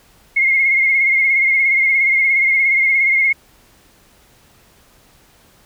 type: tone with vibrato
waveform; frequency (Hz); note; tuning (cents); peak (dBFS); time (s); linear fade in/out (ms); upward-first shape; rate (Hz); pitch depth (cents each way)
sine; 2142; C7; +40; -11; 0.36-3.33; 10; sine; 17; 42
effects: pink hiss -51 dBFS RMS until 5.65 s